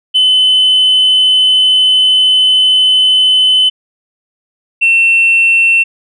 sine tone pair in turn, 3031 / 2700 Hz, F#7 / E7, +41 / +41 cents, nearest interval major second, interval 200 cents, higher first, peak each -4 dBFS, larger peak neither, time 0.14-3.7 / 4.81-5.84 s, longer first, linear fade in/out 20 ms, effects tanh soft clip ceiling -3 dBFS

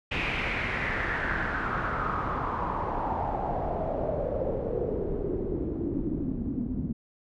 pink noise with low-pass filter sweep, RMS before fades -30 dBFS, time 0.11-6.93 s, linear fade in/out 10 ms, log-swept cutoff 2600 to 220 Hz, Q 4.6, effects none

